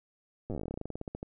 slowing click train, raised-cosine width 2 ms, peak -24 dBFS, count 24, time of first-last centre 0.5-1.229 s, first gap 8 ms, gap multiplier 1.11, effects none

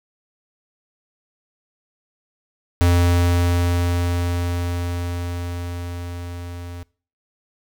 square tone with level ramp, 87.31 Hz, F2, in tune, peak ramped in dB -13 to -32 dBFS, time 2.81-6.83 s, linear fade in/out 0 ms, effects noise-tail reverb RT60 0.4 s tail -23 dB re dry

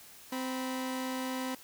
sawtooth tone pair together, 259 / 978 Hz, C4 / B5, -17 / -17 cents, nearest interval octave + major seventh, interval 2300 cents, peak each -30 / -38 dBFS, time 0.32-1.55 s, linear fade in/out 5 ms, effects white hiss -53 dBFS RMS until 1.63 s

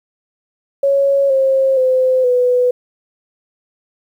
sine tone with pitch steps, 554.4 / 534.3 / 514.9 / 496.2 Hz, C#5 / C5 / C5 / B4, 0 / +36 / -28 / +8 cents, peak -10 dBFS, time 0.83-2.71 s, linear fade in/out 5 ms, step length 470 ms, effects 8-bit

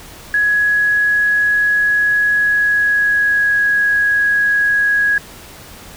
sine tone with pitch glide, 1675 to 1660.5 Hz, G#6 to G#6, +14 to -1 cents, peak -11 dBFS, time 0.34-5.18 s, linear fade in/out 2 ms, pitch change -15 cents, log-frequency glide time 2.32-3.58 s, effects pink hiss -37 dBFS RMS until 5.96 s

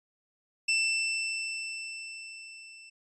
sawtooth tone with level ramp, 2667 Hz, E7, 20 cents sharp, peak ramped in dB -20 to -45 dBFS, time 0.68-2.9 s, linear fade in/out 10 ms, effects resampled to 22050 Hz

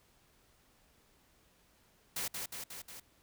white noise with echo, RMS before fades -37 dBFS, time 2.16-2.28 s, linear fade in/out 5 ms, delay 180 ms, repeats 4, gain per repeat -3 dB, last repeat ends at 3 s, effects pink hiss -68 dBFS RMS until 3.22 s

